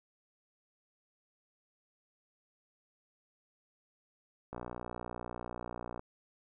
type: click train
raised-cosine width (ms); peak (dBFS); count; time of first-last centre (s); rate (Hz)
1; -27; 89; 4.53-5.994; 60.1
effects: none